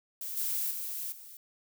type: noise with level steps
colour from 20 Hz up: violet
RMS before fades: -38 / -32 / -37 / -49 dBFS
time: 0.21-1.37 s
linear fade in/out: 2 ms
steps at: 0.37 / 0.71 / 1.12 s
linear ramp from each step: 2 ms
effects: none